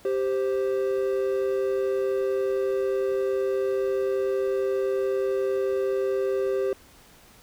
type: tone pair together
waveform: triangle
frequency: 392 / 523.3 Hz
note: G4 / C5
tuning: 0 / 0 cents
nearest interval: perfect fourth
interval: 500 cents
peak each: -22 / -26 dBFS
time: 0.05-6.73 s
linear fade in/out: 2 ms
effects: pink hiss -53 dBFS RMS until 7.42 s